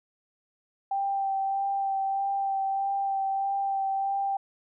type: tone with vibrato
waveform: sine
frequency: 784 Hz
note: G5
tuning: in tune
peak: -25 dBFS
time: 0.91-4.37 s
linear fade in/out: 5 ms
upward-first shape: sine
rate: 1.6 Hz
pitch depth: 15 cents each way
effects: none